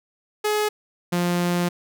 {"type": "tone pair in turn", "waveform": "sawtooth", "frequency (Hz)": [422.3, 175.52], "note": ["G#4", "F3"], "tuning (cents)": [29, 9], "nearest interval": "octave + minor third", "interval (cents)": 1520, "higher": "first", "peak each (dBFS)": -16, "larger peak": "neither", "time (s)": [[0.44, 0.69], [1.12, 1.69]], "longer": "second", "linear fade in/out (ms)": 10, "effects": []}